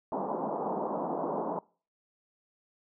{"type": "band-pass noise", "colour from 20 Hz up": "white", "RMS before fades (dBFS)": -33, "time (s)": [0.12, 1.59], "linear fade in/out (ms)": 2, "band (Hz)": [170, 1000], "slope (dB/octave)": 48, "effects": ["noise-tail reverb RT60 0.4 s tail -24 dB re dry"]}